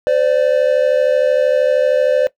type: tone pair together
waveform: triangle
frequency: 514 / 587 Hz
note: C5 / D5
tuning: -31 / -1 cents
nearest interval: major second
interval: 230 cents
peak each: -12 dBFS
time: 0.07-2.27 s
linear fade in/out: 0 ms
effects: noise-tail reverb RT60 0.1 s tail -18 dB re dry